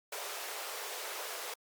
pink high-pass noise, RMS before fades -41 dBFS, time 0.12-1.54 s, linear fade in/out 5 ms, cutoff 410 Hz, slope 48 dB/octave, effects Opus 48 kbps

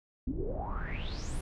brown noise with low-pass filter sweep, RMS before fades -35 dBFS, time 0.27-1.41 s, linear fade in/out 5 ms, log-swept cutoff 240 to 11000 Hz, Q 9.6, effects none

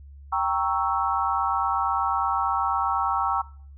sine chord, G diminished seventh, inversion none, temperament equal, 784 / 932.3 / 1108.7 / 1318.5 Hz, G5 / Bb5 / Db6 / Fb6, 0 / 0 / 0 / 0 cents, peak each -27 dBFS, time 0.32-3.42 s, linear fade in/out 10 ms, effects noise-tail reverb RT60 0.5 s tail -21 dB re dry + added 70 Hz sine -42 dBFS peak until 3.77 s

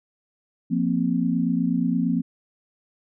sine chord, F suspended fourth, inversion none, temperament equal, 174.61 / 233.1 / 261.6 Hz, F3 / Bb3 / C4, 0 / 0 / 0 cents, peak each -24 dBFS, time 0.7-2.22 s, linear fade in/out 20 ms, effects none

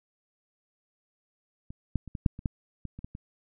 clicks, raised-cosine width 5 ms, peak -28 / -14 / -29 / -22 / -9 / -28 / -15 / -24 / -29 / -25 / -27 dBFS, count 11, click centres 1.705 / 1.957 / 2.077 / 2.152 / 2.262 / 2.391 / 2.458 / 2.853 / 2.99 / 3.045 / 3.151 s, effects none

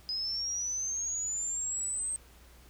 sine linear sweep, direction up, 5000 to 8372 Hz, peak -31 dBFS, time 0.09-2.16 s, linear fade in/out 0 ms, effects added 60 Hz sine -55 dBFS peak until 2.69 s + pink hiss -59 dBFS RMS until 2.69 s

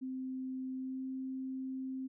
sine tone with pitch glide, 260 to 262.4 Hz, C4 to C4, -11 to +5 cents, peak -37 dBFS, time 0.01-2.08 s, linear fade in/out 20 ms, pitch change +16 cents, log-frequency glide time 0.75-1.05 s, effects none

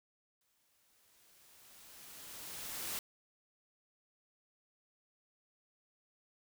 white noise with exponential growth, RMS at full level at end -39 dBFS, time 0.41-2.99 s, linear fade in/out 1 ms, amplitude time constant 560 ms, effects none

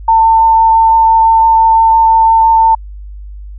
sine tone with vibrato, 898 Hz, A5, 35 cents sharp, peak -4 dBFS, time 0.08-2.75 s, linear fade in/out 5 ms, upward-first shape triangle, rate 5.9 Hz, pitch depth 9 cents each way, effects added 50 Hz sine -25 dBFS peak until 3.58 s

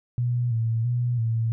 sine tone with vibrato, 117.6 Hz, A#2, 16 cents sharp, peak -21 dBFS, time 0.18-1.52 s, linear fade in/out 0 ms, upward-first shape square, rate 1.5 Hz, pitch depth 58 cents each way, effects none

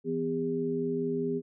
sine tone cluster, 166 / 250.8 / 404.3 Hz, E3 / B3 / G#4, +12 / +27 / -46 cents, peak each -36 / -32 / -30 dBFS, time 0.04-1.42 s, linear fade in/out 50 ms, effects none

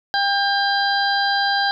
harmonic tone, 799 Hz, G5, 33 cents sharp, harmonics 1 / 2 / 4 / 5 / 6, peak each -20 / -21 / -29 / -26 / -26 dBFS, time 0.14-1.71 s, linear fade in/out 0 ms, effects none

